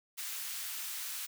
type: high-pass noise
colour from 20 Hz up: white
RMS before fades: -40 dBFS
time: 0.17-1.27 s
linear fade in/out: 20 ms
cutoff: 1400 Hz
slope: 12 dB/octave
effects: none